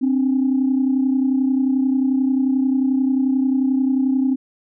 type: tone pair together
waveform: sine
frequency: 261.6 / 292.9 Hz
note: C4 / D4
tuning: 0 / -5 cents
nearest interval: major second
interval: 195 cents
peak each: -15 / -22 dBFS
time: 0.01-4.36 s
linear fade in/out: 20 ms
effects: tanh soft clip ceiling -9 dBFS